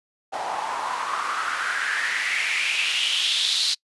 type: noise with band-pass filter sweep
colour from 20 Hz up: white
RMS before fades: -25 dBFS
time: 0.32-3.75 s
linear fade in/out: 20 ms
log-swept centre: 750 to 4200 Hz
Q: 4.7
effects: noise-tail reverb RT60 0.1 s tail -26 dB re dry + resampled to 24000 Hz